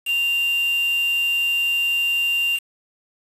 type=tone with quantisation; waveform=sine; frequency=2784 Hz; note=F7; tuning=6 cents flat; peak=-18 dBFS; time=0.05-2.6 s; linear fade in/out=50 ms; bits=5; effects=resampled to 32000 Hz